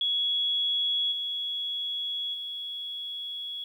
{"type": "tone with level steps", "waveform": "sine", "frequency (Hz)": 3354, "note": "G#7", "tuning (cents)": 16, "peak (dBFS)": [-24, -29, -33], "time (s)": [0.01, 3.64], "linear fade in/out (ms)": 2, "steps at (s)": [1.11, 2.33], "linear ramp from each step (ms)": 20, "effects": ["10-bit"]}